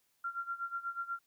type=tone with tremolo; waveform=sine; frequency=1379 Hz; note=F6; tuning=22 cents flat; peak=-33 dBFS; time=0.24-1.19 s; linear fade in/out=5 ms; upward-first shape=sine; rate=8.2 Hz; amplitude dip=85%; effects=white hiss -75 dBFS RMS until 1.26 s